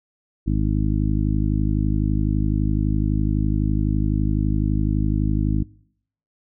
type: harmonic tone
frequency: 51.91 Hz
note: G#1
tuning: in tune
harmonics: 1 / 2 / 3 / 4 / 5 / 6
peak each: -21 / -24 / -26 / -27 / -28 / -29 dBFS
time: 0.46-5.64 s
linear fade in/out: 20 ms
effects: noise-tail reverb RT60 0.7 s tail -24 dB re dry